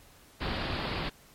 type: low-pass noise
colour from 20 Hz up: pink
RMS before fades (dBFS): -33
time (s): 0.4-1.1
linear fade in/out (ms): 20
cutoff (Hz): 4800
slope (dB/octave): 96
effects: pink hiss -57 dBFS RMS until 1.34 s + MP3 64 kbps